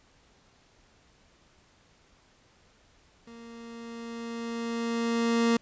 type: tone with level ramp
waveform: 30% pulse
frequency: 232.1 Hz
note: A#3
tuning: 7 cents flat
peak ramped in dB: -43 to -18 dBFS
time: 3.27-5.57 s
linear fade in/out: 5 ms
effects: pink hiss -62 dBFS RMS until 5.61 s + resampled to 16000 Hz